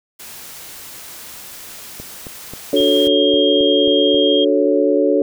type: noise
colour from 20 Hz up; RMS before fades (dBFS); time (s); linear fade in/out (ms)
white; -35; 0.19-3.08; 10
type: click train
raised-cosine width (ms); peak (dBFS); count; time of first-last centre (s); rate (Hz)
2; -18; 9; 2-4.145; 3.73
type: chord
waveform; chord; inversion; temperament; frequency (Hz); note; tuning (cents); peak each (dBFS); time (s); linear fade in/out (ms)
sine; D major seventh; none; equal; 293.7 / 370 / 440 / 554.4; D4 / F#4 / A4 / C#5; 0 / 0 / 0 / 0; -17 / -19 / -17 / -17; 2.73-5.22; 2
type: tone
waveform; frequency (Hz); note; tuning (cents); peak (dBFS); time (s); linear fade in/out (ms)
sine; 3229; G#7; -49; -17; 2.76-4.45; 10
effects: none